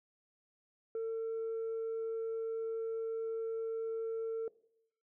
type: tone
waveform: sine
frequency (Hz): 450.8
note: A4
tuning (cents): +42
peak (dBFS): -32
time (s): 0.95-4.48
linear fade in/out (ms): 2
effects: noise-tail reverb RT60 0.7 s tail -20 dB re dry + tanh soft clip ceiling -33 dBFS